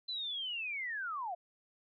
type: linear sweep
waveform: sine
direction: down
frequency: 4073 to 659.3 Hz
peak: -36 dBFS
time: 0.08-1.35 s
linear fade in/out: 10 ms
effects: none